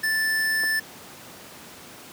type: tone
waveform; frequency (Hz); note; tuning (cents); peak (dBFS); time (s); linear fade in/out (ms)
square; 1760; A6; 0; -22; 0.03-0.8; 10
type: clicks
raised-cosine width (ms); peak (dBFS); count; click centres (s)
1; -23; 2; 0.635 / 0.641
effects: pink hiss -43 dBFS RMS until 2.12 s + high-pass 150 Hz 12 dB/octave